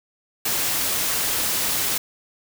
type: noise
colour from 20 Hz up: white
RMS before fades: -23 dBFS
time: 0.45-1.98 s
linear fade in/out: 5 ms
effects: none